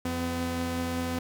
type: tone pair together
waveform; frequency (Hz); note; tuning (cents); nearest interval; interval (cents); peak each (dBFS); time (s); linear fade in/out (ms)
sawtooth; 86.07 / 252.9; F2 / B3; -25 / +41; octave + perfect fifth; 1866; -30 / -26; 0.05-1.19; 5
effects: none